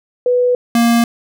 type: tone pair in turn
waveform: sine / square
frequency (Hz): 493.9 / 234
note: B4 / A#3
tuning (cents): 0 / +7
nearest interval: octave + minor second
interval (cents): 1293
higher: first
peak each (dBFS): -10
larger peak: neither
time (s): 0.26-0.55 / 0.75-1.04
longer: neither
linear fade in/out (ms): 2
effects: none